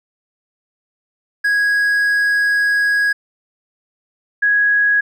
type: tone pair in turn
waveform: triangle / sine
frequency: 1656 / 1662 Hz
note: G#6 / G#6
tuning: -5 / +1 cents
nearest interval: unison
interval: 6 cents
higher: second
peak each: -11 dBFS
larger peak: neither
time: 1.44-3.13 / 4.42-5.01 s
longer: first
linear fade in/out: 10 ms
effects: none